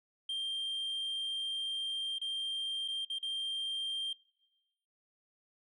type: tone with dropouts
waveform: sine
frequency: 3177 Hz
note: G7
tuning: 23 cents sharp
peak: -31 dBFS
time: 0.29-4.13 s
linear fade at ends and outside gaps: 5 ms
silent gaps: 2.185-2.214 / 2.879-2.883 / 3.05-3.099 / 3.186-3.227 s
effects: noise-tail reverb RT60 1.0 s tail -24 dB re dry + tanh soft clip ceiling -33 dBFS